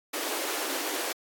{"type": "high-pass noise", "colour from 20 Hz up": "pink", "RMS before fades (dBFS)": -32, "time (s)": [0.13, 1.13], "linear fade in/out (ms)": 10, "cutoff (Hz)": 270, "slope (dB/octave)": 96, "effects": ["AAC 64 kbps"]}